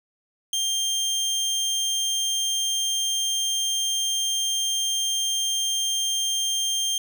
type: tone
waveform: 25% pulse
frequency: 3180 Hz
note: G7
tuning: 24 cents sharp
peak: -19 dBFS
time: 0.53-6.98 s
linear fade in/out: 2 ms
effects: none